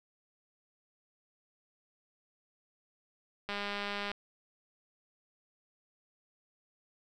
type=click train; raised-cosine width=0.3 ms; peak=-21 dBFS; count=128; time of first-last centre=3.49-4.116 s; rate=203 Hz; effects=none

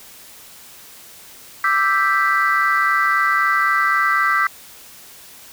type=chord; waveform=sine; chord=E minor seventh; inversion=third; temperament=equal; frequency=1174.7 / 1318.5 / 1568 / 1975.5 Hz; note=D6 / E6 / G6 / B6; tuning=0 / 0 / 0 / 0 cents; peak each=-19 dBFS; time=1.64-4.47 s; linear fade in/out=2 ms; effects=tanh soft clip ceiling -7 dBFS + white hiss -42 dBFS RMS until 5.52 s

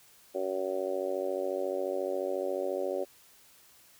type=harmonic tone; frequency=94.2 Hz; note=F#2; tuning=32 cents sharp; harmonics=3 / 4 / 5 / 6 / 7 / 8; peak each=-42 / -34 / -38 / -33 / -43 / -44 dBFS; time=0.34-3.05 s; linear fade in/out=20 ms; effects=white hiss -59 dBFS RMS until 3.99 s

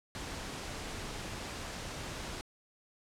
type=noise; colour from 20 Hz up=pink; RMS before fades=-41 dBFS; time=0.15-2.41 s; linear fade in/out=0 ms; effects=low-pass 8000 Hz 12 dB/octave

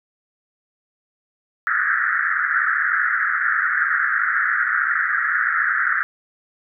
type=band-pass noise; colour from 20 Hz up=pink; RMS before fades=-20 dBFS; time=1.67-6.03 s; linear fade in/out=0 ms; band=1300 to 1900 Hz; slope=96 dB/octave; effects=none

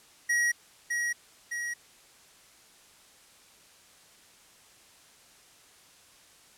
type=tone with echo; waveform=square; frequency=1904 Hz; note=A#6; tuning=36 cents sharp; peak=-24 dBFS; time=0.29-0.52 s; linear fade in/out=10 ms; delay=610 ms; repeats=2; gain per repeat=-4 dB; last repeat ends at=1.74 s; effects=white hiss -57 dBFS RMS until 6.57 s + low-pass 10000 Hz 12 dB/octave

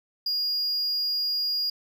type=tone; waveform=triangle; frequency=4850 Hz; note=D#8; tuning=45 cents flat; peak=-23 dBFS; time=0.26-1.7 s; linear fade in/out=5 ms; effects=none

